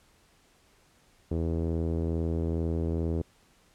sawtooth tone with low-pass filter, 82.3 Hz, E2, 2 cents flat, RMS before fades -29 dBFS, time 1.31-3.22 s, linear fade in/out 5 ms, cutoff 420 Hz, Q 2.1, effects pink hiss -63 dBFS RMS until 3.74 s + low-pass 11000 Hz 12 dB/octave

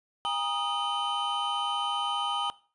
triangle tone cluster, 810 / 945 / 1242 / 3050 Hz, G#5 / A#5 / D#6 / G7, -43 / +23 / -3 / -48 cents, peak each -31 dBFS, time 0.25-2.5 s, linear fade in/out 0 ms, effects noise-tail reverb RT60 0.4 s tail -20 dB re dry + resampled to 24000 Hz

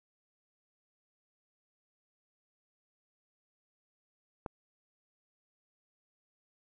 click, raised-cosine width 1 ms, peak -23 dBFS, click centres 4.462 s, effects none

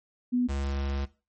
sine / square tone pair in turn, 246.9 / 69.28 Hz, B3 / C#2, 0 / 0 cents, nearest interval octave + minor seventh, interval 2200 cents, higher first, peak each -22 / -29 dBFS, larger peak first, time 0.32-0.48 / 0.48-1.06 s, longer second, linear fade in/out 20 ms, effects noise-tail reverb RT60 0.3 s tail -17 dB re dry + MP3 32 kbps

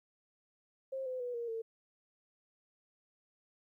sine tone with pitch steps, 532 / 510.6 / 490.1 / 470.4 / 451.5 Hz, C5 / C5 / B4 / A#4 / A4, +29 / -42 / -13 / +16 / +45 cents, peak -36 dBFS, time 0.92-1.62 s, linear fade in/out 10 ms, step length 140 ms, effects 13-bit

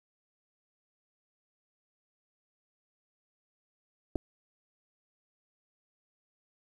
clicks, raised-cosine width 2 ms, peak -19 dBFS, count 2, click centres 4.156 / 4.159 s, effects 9-bit

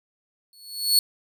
sawtooth tone with exponential growth, 4400 Hz, C#8, 14 cents flat, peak -10 dBFS, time 0.53-0.99 s, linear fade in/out 1 ms, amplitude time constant 100 ms, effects none

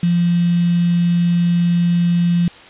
sine tone with quantisation, 172.9 Hz, F3, 17 cents flat, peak -12 dBFS, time 0.03-2.48 s, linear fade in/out 2 ms, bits 5, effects white hiss -40 dBFS RMS until 2.69 s + resampled to 8000 Hz

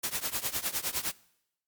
white noise with tremolo, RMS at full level -29 dBFS, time 0.03-1.12 s, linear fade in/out 10 ms, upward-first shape triangle, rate 9.8 Hz, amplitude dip 95%, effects noise-tail reverb RT60 0.8 s tail -22 dB re dry + MP3 96 kbps

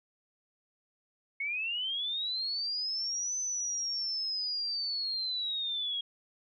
sine linear two-way sweep, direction up then down, 2177 to 6110 to 3274 Hz, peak -31 dBFS, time 1.4-6.01 s, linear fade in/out 5 ms, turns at 3.38 s, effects none

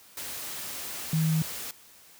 sine tone in noise, 158.9 Hz, D#3, 37 cents sharp, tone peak -22 dBFS, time 1.13-1.42 s, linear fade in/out 2 ms, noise white, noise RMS -37 dBFS, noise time 0.17-1.71 s, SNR +12 dB, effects white hiss -54 dBFS RMS until 2.19 s + high-pass 60 Hz 12 dB/octave

